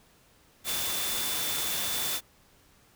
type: tone in noise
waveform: sine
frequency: 3520 Hz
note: A7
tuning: in tune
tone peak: -36 dBFS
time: 0.64-2.21 s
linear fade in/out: 50 ms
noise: white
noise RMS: -31 dBFS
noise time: 0.64-2.21 s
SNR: -8 dB
effects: pink hiss -61 dBFS RMS until 2.95 s